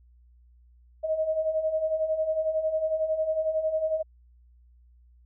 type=beating tone pair; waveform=sine; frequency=622.3 / 633.3 Hz; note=D#5 / D#5; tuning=0 / +30 cents; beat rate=11 Hz; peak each=-31 / -25 dBFS; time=1.03-4.03 s; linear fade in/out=20 ms; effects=added 60 Hz sine -54 dBFS peak until 5.25 s